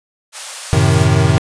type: high-pass noise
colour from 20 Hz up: white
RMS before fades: -27 dBFS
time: 0.32-1.08 s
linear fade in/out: 50 ms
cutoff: 520 Hz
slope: 48 dB/octave
type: chord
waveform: square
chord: F# diminished seventh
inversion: none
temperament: equal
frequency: 92.5 / 110 / 130.81 / 155.56 Hz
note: F#2 / A2 / C3 / Eb3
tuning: 0 / 0 / 0 / 0 cents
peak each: -16 dBFS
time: 0.73-1.38 s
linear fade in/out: 0 ms
effects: resampled to 22050 Hz